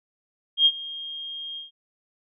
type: tone with ADSR envelope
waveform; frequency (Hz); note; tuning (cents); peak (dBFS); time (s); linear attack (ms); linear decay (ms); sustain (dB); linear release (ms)
sine; 3229; G#7; -49; -12; 0.57-1.71; 87; 53; -20; 140
effects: none